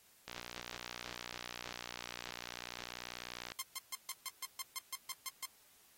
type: click train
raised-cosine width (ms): 0.2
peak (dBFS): -26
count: 196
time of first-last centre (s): 0.28-3.519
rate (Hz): 60.2
type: tone bursts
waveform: 5% pulse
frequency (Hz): 1055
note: C6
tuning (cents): +14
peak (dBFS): -27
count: 12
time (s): 3.59-5.454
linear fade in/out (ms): 0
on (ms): 27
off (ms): 140
effects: white hiss -66 dBFS RMS until 5.97 s + AAC 48 kbps

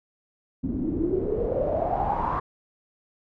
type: noise with low-pass filter sweep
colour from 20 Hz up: pink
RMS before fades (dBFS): -26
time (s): 0.63-2.4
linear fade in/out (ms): 10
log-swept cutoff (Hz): 240 to 1100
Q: 9.5
effects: none

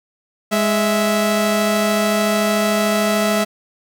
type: tone pair together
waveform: sawtooth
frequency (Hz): 207.7 / 656.6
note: G#3 / E5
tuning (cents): 0 / -7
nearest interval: octave + minor sixth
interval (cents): 1993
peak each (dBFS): -14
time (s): 0.51-3.45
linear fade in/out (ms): 20
effects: none

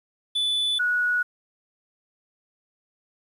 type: tone pair in turn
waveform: triangle / sine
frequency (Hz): 3480 / 1463.2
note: A7 / F#6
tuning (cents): -20 / -20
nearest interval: octave + minor third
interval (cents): 1500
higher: first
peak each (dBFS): -20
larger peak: neither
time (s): 0.35-0.79 / 0.79-1.23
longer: neither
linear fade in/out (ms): 10
effects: resampled to 32000 Hz + 9-bit

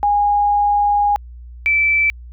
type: tone pair in turn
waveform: sine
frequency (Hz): 821 / 2322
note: G#5 / D7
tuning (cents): -20 / -20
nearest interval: octave + tritone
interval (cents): 1800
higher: second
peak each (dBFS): -12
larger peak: neither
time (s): 0.03-1.16 / 1.66-2.1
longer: first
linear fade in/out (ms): 0
effects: added 60 Hz sine -33 dBFS peak until 2.32 s

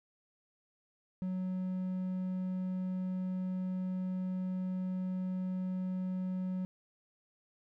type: tone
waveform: triangle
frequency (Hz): 185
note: F#3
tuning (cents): 0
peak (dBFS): -31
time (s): 1.22-6.65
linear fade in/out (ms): 0
effects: none

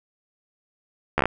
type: slowing click train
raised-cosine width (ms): 0.5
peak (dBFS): -5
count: 6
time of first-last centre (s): 1.18-1.256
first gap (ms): 13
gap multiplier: 1.08
effects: none

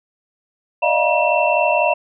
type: tone cluster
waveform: sine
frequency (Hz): 589 / 633 / 705 / 958 / 2690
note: D5 / D#5 / F5 / A#5 / E7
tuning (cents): +5 / +30 / +16 / +47 / +34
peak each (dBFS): -20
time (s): 0.82-1.94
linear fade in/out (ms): 10
effects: none

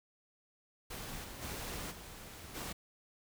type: noise with level steps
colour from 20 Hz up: pink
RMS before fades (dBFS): -44 / -48 / -42 / -50 / -42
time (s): 0.9-2.73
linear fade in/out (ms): 10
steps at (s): 1.23 / 1.41 / 1.9 / 2.54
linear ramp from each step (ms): 20
effects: none

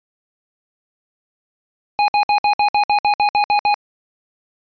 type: tone bursts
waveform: square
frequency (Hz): 827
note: G#5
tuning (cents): -8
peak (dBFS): -13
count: 12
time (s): 1.99-3.742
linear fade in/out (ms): 0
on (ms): 91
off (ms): 60
effects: resampled to 11025 Hz

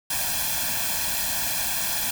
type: noise with comb filter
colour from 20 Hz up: white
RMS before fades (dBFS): -26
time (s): 0.1-2.11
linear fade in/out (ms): 5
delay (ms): 1.2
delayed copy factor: +0.85
effects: none

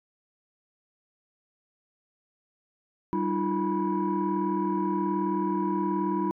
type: tone cluster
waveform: sine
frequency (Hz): 193 / 305.2 / 344 / 979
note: G3 / D#4 / F4 / B5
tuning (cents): -27 / -33 / -26 / -15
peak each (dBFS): -29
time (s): 3.13-6.31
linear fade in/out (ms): 0
effects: tanh soft clip ceiling -18 dBFS

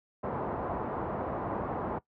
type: low-pass noise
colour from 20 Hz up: white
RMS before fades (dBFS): -34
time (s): 0.23-1.99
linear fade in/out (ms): 10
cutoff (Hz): 1000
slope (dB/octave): 24
effects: noise-tail reverb RT60 0.1 s tail -19 dB re dry + high-pass 60 Hz 12 dB/octave

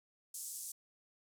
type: band-pass noise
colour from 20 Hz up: pink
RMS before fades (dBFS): -45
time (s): 0.34-0.72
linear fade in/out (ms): 5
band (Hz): 6900 to 12000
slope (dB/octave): 24
effects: none

